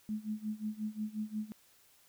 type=tone with tremolo; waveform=sine; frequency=214.2 Hz; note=A3; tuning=46 cents flat; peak=-32 dBFS; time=0.09-1.52 s; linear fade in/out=0 ms; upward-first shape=sine; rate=5.6 Hz; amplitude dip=90%; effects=white hiss -65 dBFS RMS until 2.08 s